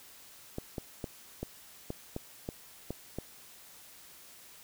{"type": "clicks", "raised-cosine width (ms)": 2, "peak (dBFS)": -22, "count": 9, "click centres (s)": [0.584, 0.782, 1.042, 1.43, 1.904, 2.164, 2.489, 2.906, 3.186], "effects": ["white hiss -54 dBFS RMS until 4.63 s"]}